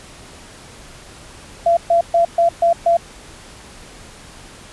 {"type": "tone bursts", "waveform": "sine", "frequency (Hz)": 680, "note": "F5", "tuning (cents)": -46, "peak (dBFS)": -10, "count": 6, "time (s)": [1.66, 2.97], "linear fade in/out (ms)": 5, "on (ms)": 110, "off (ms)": 130, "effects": ["pink hiss -40 dBFS RMS until 4.72 s", "resampled to 24000 Hz"]}